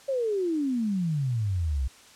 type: exponential sweep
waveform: sine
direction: down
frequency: 559 to 61.74 Hz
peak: -24 dBFS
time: 0.08-1.88 s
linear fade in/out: 10 ms
effects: white hiss -52 dBFS RMS until 2.15 s + low-pass 8000 Hz 12 dB/octave